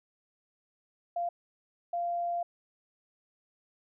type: tone bursts at uneven times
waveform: sine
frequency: 693 Hz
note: F5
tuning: 14 cents flat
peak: -29 dBFS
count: 2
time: 1.16-1.29 / 1.93-2.43 s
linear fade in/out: 5 ms
effects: none